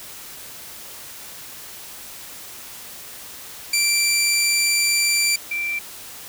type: tone pair in turn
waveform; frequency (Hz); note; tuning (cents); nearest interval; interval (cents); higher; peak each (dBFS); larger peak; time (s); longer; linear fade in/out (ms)
15% pulse / sine; 2349 / 2349; D7 / D7; 0 / 0; unison; 0; neither; -10 / -22; first; 3.73-5.36 / 5.51-5.79; first; 5
effects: white hiss -38 dBFS RMS until 6.28 s